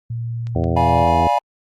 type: tone with pitch glide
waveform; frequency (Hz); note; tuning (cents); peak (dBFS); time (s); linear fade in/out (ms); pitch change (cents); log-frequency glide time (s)
sine; 116.54 to 121.28; A#2 to B2; 0 to -31; -22; 0.1-1.04; 5; +69; 0.66-0.92
type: click train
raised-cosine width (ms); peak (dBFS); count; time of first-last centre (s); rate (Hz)
0.2; -24; 4; 0.47-0.981; 5.87
type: harmonic tone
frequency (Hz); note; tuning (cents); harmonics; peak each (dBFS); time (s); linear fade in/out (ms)
83.5; E2; +23; 1 / 2 / 3 / 4 / 5 / 6 / 7 / 8 / 9; -21 / -24 / -26 / -27 / -28 / -29 / -29 / -30 / -31; 0.55-1.28; 5
type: chord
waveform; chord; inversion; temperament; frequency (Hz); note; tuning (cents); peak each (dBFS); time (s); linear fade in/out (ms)
triangle; D diminished seventh; none; equal with one note detuned; 587.3 / 698.5 / 830.6 / 968; D5 / F5 / Ab5 / Cb6; 0 / 0 / 0 / -35; -21 / -18 / -16 / -18; 0.76-1.39; 10
effects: Opus 48 kbps